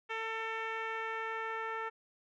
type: tone with low-pass filter sweep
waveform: 10% pulse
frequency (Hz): 447.3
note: A4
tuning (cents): +28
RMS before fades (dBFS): -38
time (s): 0.09-1.9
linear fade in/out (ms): 20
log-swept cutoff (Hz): 2600 to 1600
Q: 1.4
effects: none